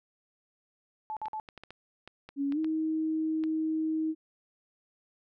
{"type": "tone bursts", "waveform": "sine", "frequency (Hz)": 866, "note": "A5", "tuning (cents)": -28, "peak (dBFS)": -33, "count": 3, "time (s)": [1.1, 1.399], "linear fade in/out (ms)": 0, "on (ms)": 67, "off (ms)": 49}
{"type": "clicks", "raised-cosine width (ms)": 0.3, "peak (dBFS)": -29, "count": 10, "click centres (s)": [1.257, 1.488, 1.577, 1.636, 1.706, 2.076, 2.29, 2.523, 2.645, 3.438]}
{"type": "tone with pitch glide", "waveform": "sine", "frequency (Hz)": [280, 316.1], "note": ["C#4", "D#4"], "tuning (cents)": [18, 27], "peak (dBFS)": -27, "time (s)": [2.36, 4.15], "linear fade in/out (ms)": 50, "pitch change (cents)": 209, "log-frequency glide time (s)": [2.52, 2.59]}
{"effects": []}